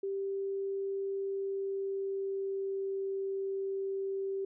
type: tone with pitch glide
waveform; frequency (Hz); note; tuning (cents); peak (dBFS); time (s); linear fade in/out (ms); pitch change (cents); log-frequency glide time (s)
sine; 392 to 389.3; G4 to G4; 0 to -12; -32; 0.03-4.45; 5; -12; 1.14-3.04
effects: none